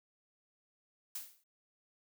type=noise with exponential decay; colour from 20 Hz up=blue; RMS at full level=-38 dBFS; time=1.15-1.44 s; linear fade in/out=5 ms; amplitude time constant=61 ms; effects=none